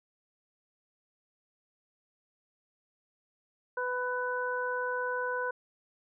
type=harmonic tone; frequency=498.1 Hz; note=B4; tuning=15 cents sharp; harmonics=1 / 2 / 3; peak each=-34 / -35 / -34 dBFS; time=3.77-5.51 s; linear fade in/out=5 ms; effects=none